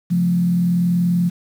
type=tone with frequency modulation; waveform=sine; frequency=175.7 Hz; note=F3; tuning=11 cents sharp; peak=-14 dBFS; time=0.1-1.3 s; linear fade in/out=20 ms; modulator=40.4 Hz; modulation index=0.45; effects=7-bit